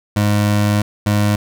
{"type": "tone pair in turn", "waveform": "25% pulse", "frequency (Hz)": [103.83, 103.83], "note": ["G#2", "G#2"], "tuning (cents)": [0, 0], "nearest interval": "unison", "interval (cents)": 0, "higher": "neither", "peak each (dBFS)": -9, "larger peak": "neither", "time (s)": [[0.16, 0.82], [1.06, 1.36]], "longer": "first", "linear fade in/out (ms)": 5, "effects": []}